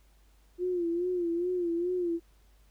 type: tone with vibrato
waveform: sine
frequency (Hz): 350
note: F4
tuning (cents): +4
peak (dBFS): -27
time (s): 0.58-2.2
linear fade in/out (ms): 50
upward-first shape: sine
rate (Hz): 2.4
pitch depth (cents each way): 74
effects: added 50 Hz sine -59 dBFS peak until 2.7 s + pink hiss -68 dBFS RMS until 2.7 s